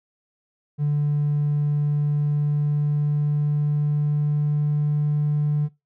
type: tone with pitch glide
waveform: triangle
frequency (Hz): 146.83 to 148.28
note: D3 to D3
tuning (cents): 0 to +17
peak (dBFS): -15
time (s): 0.78-5.69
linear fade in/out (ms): 50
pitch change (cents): +17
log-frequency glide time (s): 1.88-5.1
effects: noise-tail reverb RT60 0.2 s tail -20 dB re dry + tanh soft clip ceiling -15 dBFS